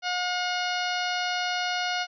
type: harmonic tone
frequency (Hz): 720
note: F#5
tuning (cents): -47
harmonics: 1 / 2 / 3 / 4 / 5 / 6 / 7 / 8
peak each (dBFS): -30 / -31 / -35 / -34 / -39 / -36 / -39 / -41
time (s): 0.02-2.07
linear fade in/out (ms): 50
effects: none